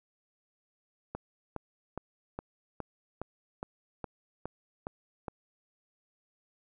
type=click train; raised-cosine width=1 ms; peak=-22 dBFS; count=11; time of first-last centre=1.15-5.282 s; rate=2.42 Hz; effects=none